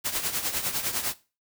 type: noise with tremolo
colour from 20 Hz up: white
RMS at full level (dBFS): -26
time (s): 0.04-1.14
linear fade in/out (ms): 20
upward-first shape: triangle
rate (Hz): 9.9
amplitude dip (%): 75
effects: noise-tail reverb RT60 0.3 s tail -17 dB re dry